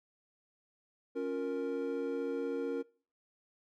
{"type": "chord", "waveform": "triangle", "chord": "Bb minor", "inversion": "first", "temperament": "equal with one note detuned", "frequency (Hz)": [277.2, 353.1, 466.2], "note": ["Db4", "F4", "Bb4"], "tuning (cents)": [0, 19, 0], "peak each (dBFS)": [-36, -39, -33], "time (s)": [1.15, 2.83], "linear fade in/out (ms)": 20, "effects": ["noise-tail reverb RT60 0.4 s tail -22 dB re dry"]}